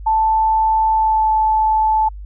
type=tone with pitch glide; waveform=sine; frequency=880 to 871.4 Hz; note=A5 to A5; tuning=0 to -17 cents; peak=-12 dBFS; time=0.06-2.09 s; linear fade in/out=10 ms; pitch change=-17 cents; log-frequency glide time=0.92-1.3 s; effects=added 50 Hz sine -29 dBFS peak until 2.25 s